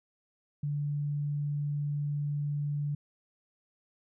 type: tone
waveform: sine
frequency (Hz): 145.7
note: D3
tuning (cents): -13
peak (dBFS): -29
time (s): 0.63-2.95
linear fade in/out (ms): 5
effects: none